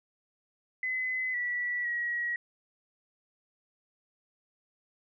sine tone with pitch steps, 2026 / 1951 / 1909 Hz, B6 / B6 / A#6, +44 / -22 / +41 cents, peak -29 dBFS, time 0.83-2.36 s, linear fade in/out 2 ms, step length 510 ms, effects none

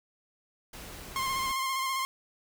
pink noise, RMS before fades -44 dBFS, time 0.73-1.52 s, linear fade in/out 5 ms
sawtooth tone with vibrato, 1061 Hz, C6, 24 cents sharp, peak -25 dBFS, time 1.16-2.05 s, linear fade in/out 0 ms, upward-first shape square, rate 15 Hz, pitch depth 23 cents each way
effects none

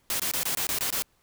white noise bursts, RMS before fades -28 dBFS, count 8, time 0.1-1.022 s, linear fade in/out 0 ms, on 96 ms, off 22 ms, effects pink hiss -67 dBFS RMS until 1.22 s

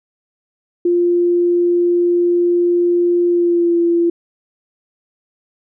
sine tone with pitch glide, 349.2 to 341.2 Hz, F4 to F4, 0 to -40 cents, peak -11 dBFS, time 0.85-4.1 s, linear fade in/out 5 ms, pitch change -40 cents, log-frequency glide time 3.27-3.78 s, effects none

